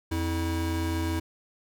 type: tone pair together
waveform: square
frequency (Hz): 85.76 / 323.8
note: F2 / E4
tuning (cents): -31 / -31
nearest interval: octave + major seventh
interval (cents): 2300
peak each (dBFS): -29 / -31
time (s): 0.11-1.2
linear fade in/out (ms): 10
effects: none